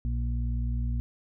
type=harmonic tone; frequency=59.3 Hz; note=A#1; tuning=30 cents sharp; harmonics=1 / 2 / 4; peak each=-27 / -33 / -39 dBFS; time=0.05-1 s; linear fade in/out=0 ms; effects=none